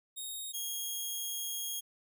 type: tone pair in turn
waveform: 10% pulse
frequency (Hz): 3729 / 3269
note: A#7 / G#7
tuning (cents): 0 / -28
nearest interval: major second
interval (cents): 228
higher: first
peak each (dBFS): -31 / -27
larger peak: second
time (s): 0.16-0.53 / 0.53-1.81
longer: second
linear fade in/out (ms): 20
effects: none